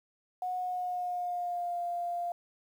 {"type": "tone with pitch glide", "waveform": "sine", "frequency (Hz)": [731, 697.6], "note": ["F#5", "F5"], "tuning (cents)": [-21, -2], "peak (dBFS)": -31, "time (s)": [0.42, 2.32], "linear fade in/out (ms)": 2, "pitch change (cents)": -81, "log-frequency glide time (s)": [0.56, 1.81], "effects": ["10-bit"]}